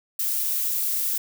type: noise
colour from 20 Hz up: violet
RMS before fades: -25 dBFS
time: 0.19-1.18 s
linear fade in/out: 5 ms
effects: none